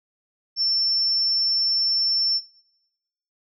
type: tone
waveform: sine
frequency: 5390 Hz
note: E8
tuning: 38 cents sharp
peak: -19 dBFS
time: 0.56-2.41 s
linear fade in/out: 50 ms
effects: noise-tail reverb RT60 1.0 s tail -22 dB re dry